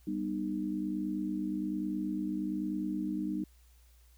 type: chord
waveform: sine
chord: G augmented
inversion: none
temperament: just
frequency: 196 / 245 / 306.2 Hz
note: G3 / B3 / D#4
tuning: 0 / -14 / -28 cents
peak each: -36 / -39 / -34 dBFS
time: 0.07-3.44 s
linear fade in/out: 5 ms
effects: added 60 Hz sine -58 dBFS peak until 4.17 s + white hiss -68 dBFS RMS until 4.17 s